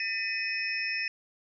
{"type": "tone cluster", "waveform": "sine", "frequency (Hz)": [1805, 2000, 2522, 5300], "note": ["A6", "B6", "D#7", "E8"], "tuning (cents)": [44, 21, 23, 9], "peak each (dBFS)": [-36, -38, -31, -37], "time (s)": [0, 1.08], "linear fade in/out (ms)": 2, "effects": []}